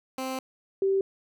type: tone pair in turn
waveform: 15% pulse / sine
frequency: 261.6 / 388.3 Hz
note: C4 / G4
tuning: 0 / -16 cents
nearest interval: perfect fifth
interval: 684 cents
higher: second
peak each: -24 / -21 dBFS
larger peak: second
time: 0.18-0.39 / 0.82-1.01 s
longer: first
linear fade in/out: 2 ms
effects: none